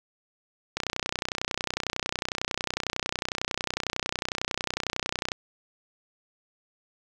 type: click train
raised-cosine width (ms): 0.2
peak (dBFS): -10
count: 142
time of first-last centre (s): 0.77-5.318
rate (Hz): 31
effects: none